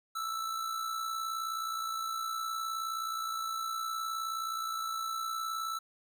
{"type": "tone with amplitude modulation", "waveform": "square", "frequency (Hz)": 1321, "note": "E6", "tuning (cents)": 3, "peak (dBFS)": -32, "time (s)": [0.15, 5.79], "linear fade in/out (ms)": 10, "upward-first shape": "sine", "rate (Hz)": 59.3, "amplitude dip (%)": 50, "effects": []}